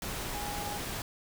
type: tone in noise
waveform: sine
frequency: 823 Hz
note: G#5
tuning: 16 cents flat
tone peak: -38 dBFS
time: 0.34-0.78 s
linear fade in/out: 2 ms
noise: pink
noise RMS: -37 dBFS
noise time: 0.02-1.02 s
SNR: -4 dB
effects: none